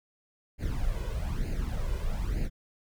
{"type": "noise with flanger", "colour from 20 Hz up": "brown", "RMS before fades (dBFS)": -30, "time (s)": [0.58, 2.5], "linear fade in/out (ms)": 50, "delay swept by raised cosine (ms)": [0.43, 2.03], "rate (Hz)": 1.1, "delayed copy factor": 0.75, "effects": []}